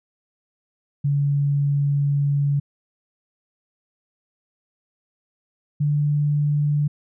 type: tone pair in turn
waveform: sine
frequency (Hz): 142.4 / 146.91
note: C#3 / D3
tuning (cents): +47 / +1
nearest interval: minor second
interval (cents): 54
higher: second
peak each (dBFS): -17 / -17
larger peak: neither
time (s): 1.04-2.6 / 5.8-6.88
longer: first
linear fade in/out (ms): 10
effects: none